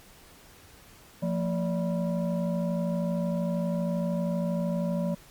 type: tone with frequency modulation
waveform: sine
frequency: 174.61 Hz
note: F3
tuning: in tune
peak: -25 dBFS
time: 1.22-5.15 s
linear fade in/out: 10 ms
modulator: 402 Hz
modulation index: 0.98
effects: pink hiss -53 dBFS RMS until 5.3 s + MP3 96 kbps